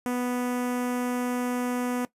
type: tone with notch filter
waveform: sawtooth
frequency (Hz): 246.9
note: B3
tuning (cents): 0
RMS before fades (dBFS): -28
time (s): 0.06-2.05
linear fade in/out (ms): 0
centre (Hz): 4100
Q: 0.89
effects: noise-tail reverb RT60 0.1 s tail -18 dB re dry + resampled to 32000 Hz